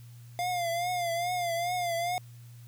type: tone with vibrato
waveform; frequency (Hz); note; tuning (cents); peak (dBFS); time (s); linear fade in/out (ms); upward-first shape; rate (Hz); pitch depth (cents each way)
square; 698.5; F5; 0; -29; 0.39-2.18; 0; triangle; 2.4; 79
effects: added 119 Hz sine -46 dBFS peak until 2.67 s + white hiss -61 dBFS RMS until 2.67 s